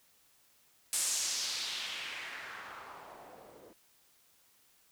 blue noise with low-pass filter sweep, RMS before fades -39 dBFS, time 0.93-3.73 s, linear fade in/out 0 ms, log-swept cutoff 9000 to 430 Hz, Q 2, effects white hiss -67 dBFS RMS until 4.91 s

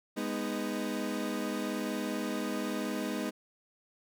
30% pulse chord, G# minor, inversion none, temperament equal with one note detuned, 205.9 / 246.9 / 311.1 Hz, G#3 / B3 / D#4, -15 / 0 / 0 cents, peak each -34 dBFS, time 0.16-3.31 s, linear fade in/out 20 ms, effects none

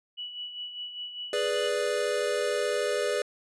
sine tone with tremolo, 2947 Hz, F#7, 8 cents flat, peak -33 dBFS, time 0.17-1.71 s, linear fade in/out 20 ms, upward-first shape sine, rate 5 Hz, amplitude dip 55%
square chord, G# diminished, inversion none, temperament equal, 415.3 / 493.9 / 587.3 Hz, G#4 / B4 / D5, 0 / 0 / 0 cents, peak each -31 dBFS, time 1.33-3.22 s, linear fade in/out 2 ms
effects resampled to 24000 Hz

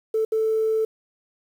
sine tone bursts at uneven times, 440.6 Hz, A4, 2 cents sharp, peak -18 dBFS, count 2, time 0.14-0.25 / 0.32-0.85 s, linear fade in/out 5 ms, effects tanh soft clip ceiling -14 dBFS + 8-bit

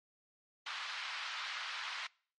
pink band-pass noise, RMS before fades -42 dBFS, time 0.66-2.07 s, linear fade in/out 5 ms, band 1100 to 4400 Hz, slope 24 dB/octave, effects noise-tail reverb RT60 0.5 s tail -25 dB re dry + MP3 48 kbps

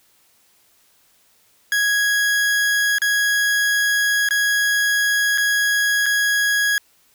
40% pulse tone with dropouts, 1659 Hz, G#6, 2 cents flat, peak -15 dBFS, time 1.72-6.78 s, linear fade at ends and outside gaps 1 ms, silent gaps 2.984-3.018 / 4.288-4.308 / 5.376-5.381 / 6.059-6.063 s, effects white hiss -58 dBFS RMS until 7.14 s

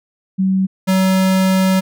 sine / square tone pair in turn, 190.1 / 188.9 Hz, F#3 / F#3, +47 / +36 cents, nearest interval unison, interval 11 cents, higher first, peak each -12 dBFS, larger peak neither, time 0.38-0.67 / 0.87-1.81 s, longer second, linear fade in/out 20 ms, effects none

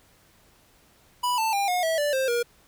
square tone with pitch steps, 985 / 887.7 / 800.1 / 721.1 / 649.9 / 585.7 / 527.8 / 475.7 Hz, B5 / A5 / G5 / F#5 / E5 / D5 / C5 / A#4, -5 / +15 / +35 / -45 / -25 / -5 / +15 / +35 cents, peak -23 dBFS, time 1.23-2.43 s, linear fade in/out 10 ms, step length 150 ms, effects pink hiss -59 dBFS RMS until 2.67 s

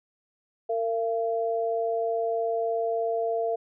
sine tone pair together, 456.6 / 679.8 Hz, A#4 / F5, -36 / -47 cents, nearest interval perfect fifth, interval 689 cents, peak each -27 dBFS, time 0.69-3.56 s, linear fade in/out 10 ms, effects none

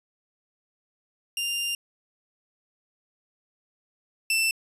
sawtooth tone pair in turn, 2794 / 2667 Hz, F7 / E7, 0 / +20 cents, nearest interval minor second, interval 80 cents, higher first, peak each -23 / -18 dBFS, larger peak second, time 1.37-1.75 / 4.3-4.51 s, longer first, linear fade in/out 2 ms, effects resampled to 32000 Hz

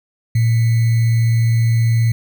sine tone with sample-and-hold, 114.9 Hz, A#2, 25 cents flat, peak -11 dBFS, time 0.35-2.12 s, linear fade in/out 5 ms, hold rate 2100 Hz, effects none

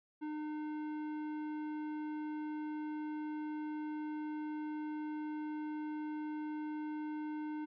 sine tone with tanh clipping, 304 Hz, D#4, 40 cents flat, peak -40 dBFS, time 0.21-7.66 s, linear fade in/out 20 ms, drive 13 dB, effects none

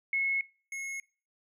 sine / square tone pair in turn, 2182 / 2173 Hz, C#7 / C#7, -28 / -35 cents, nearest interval unison, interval 7 cents, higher first, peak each -26 / -36 dBFS, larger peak first, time 0.13-0.41 / 0.72-1 s, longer neither, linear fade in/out 2 ms, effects noise-tail reverb RT60 0.4 s tail -23 dB re dry + low-pass 12000 Hz 12 dB/octave

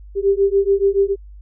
sine beating tone pair, 392 / 399 Hz, G4 / G4, 0 / +31 cents, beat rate 7 Hz, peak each -16 dBFS, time 0.15-1.16 s, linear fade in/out 50 ms, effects added 50 Hz sine -36 dBFS peak until 1.41 s

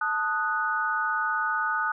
sine chord, D# diminished, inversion second, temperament equal, 880 / 1244.5 / 1480 Hz, A5 / D#6 / F#6, 0 / 0 / 0 cents, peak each -31 / -28 / -27 dBFS, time 0.01-1.92 s, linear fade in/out 5 ms, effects none

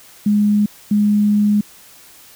sine tone pair in turn, 207.7 / 207.7 Hz, G#3 / G#3, 0 / 0 cents, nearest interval unison, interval 0 cents, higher neither, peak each -11 dBFS, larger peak neither, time 0.26-0.66 / 0.91-1.61 s, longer second, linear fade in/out 5 ms, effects white hiss -44 dBFS RMS until 2.35 s

